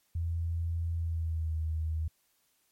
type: tone with pitch glide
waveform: sine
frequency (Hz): 83.7 to 79.41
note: E2 to D#2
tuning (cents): +27 to +36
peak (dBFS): -29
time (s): 0.15-2.08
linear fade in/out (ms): 5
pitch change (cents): -91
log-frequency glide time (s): 0.96-1.54
effects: white hiss -72 dBFS RMS until 2.71 s + MP3 64 kbps